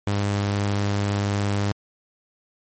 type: tone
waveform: sawtooth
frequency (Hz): 101.3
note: G#2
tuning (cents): -43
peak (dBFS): -17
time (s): 0.07-1.72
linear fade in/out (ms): 0
effects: MP3 32 kbps